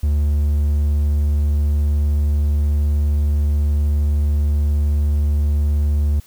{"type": "tone", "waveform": "triangle", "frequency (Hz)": 73.42, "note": "D2", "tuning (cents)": 0, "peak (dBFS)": -12, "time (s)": [0.03, 6.2], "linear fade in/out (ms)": 5, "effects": ["white hiss -50 dBFS RMS until 6.26 s"]}